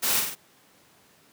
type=noise with echo; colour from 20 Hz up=white; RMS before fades=-25 dBFS; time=0.02-0.21 s; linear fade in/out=20 ms; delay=48 ms; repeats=3; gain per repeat=-4 dB; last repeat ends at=0.354 s; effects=pink hiss -58 dBFS RMS until 1.32 s + high-pass 150 Hz 12 dB/octave